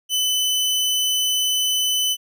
sawtooth tone, 3013 Hz, F#7, 31 cents sharp, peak -15 dBFS, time 0.09-2.17 s, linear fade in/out 50 ms, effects none

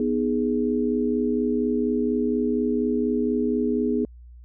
sine chord, G# minor, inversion first, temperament equal, 246.9 / 311.1 / 415.3 Hz, B3 / D#4 / G#4, 0 / 0 / 0 cents, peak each -23 / -27 / -25 dBFS, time 0-4.05 s, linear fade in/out 2 ms, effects added 60 Hz sine -42 dBFS peak until 4.44 s

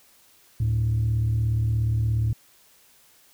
sine tone pair together, 74.2 / 111.17 Hz, D2 / A2, +18 / +18 cents, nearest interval perfect fifth, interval 700 cents, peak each -26 / -19 dBFS, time 0.6-2.33 s, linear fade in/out 5 ms, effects tanh soft clip ceiling -17 dBFS + white hiss -57 dBFS RMS until 3.33 s

